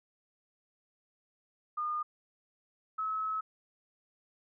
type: tone pair in turn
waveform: sine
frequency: 1218 / 1290.4 Hz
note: D#6 / E6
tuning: -37 / -37 cents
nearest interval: minor second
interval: 100 cents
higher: second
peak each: -31 / -31 dBFS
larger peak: neither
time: 1.77-2.03 / 2.98-3.41 s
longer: second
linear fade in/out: 10 ms
effects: none